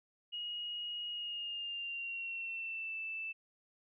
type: tone with pitch glide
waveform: sine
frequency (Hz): 2884 to 2645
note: F#7 to E7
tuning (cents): -45 to +5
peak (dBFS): -38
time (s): 0.32-3.33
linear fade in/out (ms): 20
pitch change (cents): -150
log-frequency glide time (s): 1.11-2.97
effects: none